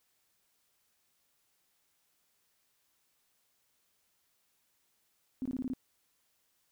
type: tone bursts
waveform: sine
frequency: 258.4 Hz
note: C4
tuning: 21 cents flat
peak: -32 dBFS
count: 6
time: 5.42-5.735 s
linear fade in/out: 0 ms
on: 35 ms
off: 21 ms
effects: white hiss -75 dBFS RMS until 6.71 s